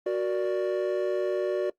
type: chord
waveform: triangle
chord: Gb augmented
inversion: none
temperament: equal with one note detuned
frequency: 370 / 468.6 / 587.3 Hz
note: Gb4 / Bb4 / D5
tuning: 0 / +9 / 0 cents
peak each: -25 / -31 / -27 dBFS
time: 0.06-1.7 s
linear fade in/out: 5 ms
effects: noise-tail reverb RT60 0.1 s tail -20 dB re dry + Opus 32 kbps